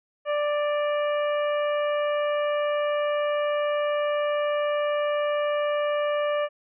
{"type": "harmonic tone with a mistuned harmonic", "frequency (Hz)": 589, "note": "D5", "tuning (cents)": 5, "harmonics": [1, 2, 3, 4, 5], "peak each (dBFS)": [-23, -31, -36, -39, -40], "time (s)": [0.25, 6.49], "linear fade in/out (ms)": 50, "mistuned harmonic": 5, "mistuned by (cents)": -38, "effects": []}